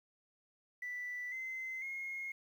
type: tone with pitch steps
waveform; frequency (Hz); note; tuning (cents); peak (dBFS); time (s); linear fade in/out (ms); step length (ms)
sine; 1975.5 / 2062 / 2152; B6 / C7 / C7; 0 / -26 / +48; -38; 0.82-2.32; 5; 500
effects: tanh soft clip ceiling -35 dBFS + 11-bit